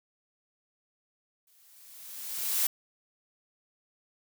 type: noise with exponential growth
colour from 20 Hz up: blue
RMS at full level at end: -25 dBFS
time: 1.47-2.67 s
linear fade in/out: 5 ms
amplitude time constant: 260 ms
effects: none